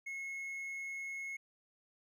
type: tone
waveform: triangle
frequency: 2175 Hz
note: C#7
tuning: 33 cents flat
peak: -38 dBFS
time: 0.06-1.37 s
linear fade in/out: 10 ms
effects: none